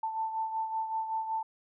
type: beating tone pair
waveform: sine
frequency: 886 / 891.3 Hz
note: A5 / A5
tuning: +12 / +22 cents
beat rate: 5.3 Hz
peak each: -31 / -39 dBFS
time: 0.03-1.43 s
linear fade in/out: 5 ms
effects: none